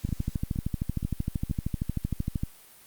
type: two click trains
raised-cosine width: 5 ms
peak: -15 / -20 dBFS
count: 32 / 4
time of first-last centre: 0.05-2.435 / 0.09-1.498 s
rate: 13 / 2.13 Hz
effects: white hiss -53 dBFS RMS until 2.86 s + Opus 48 kbps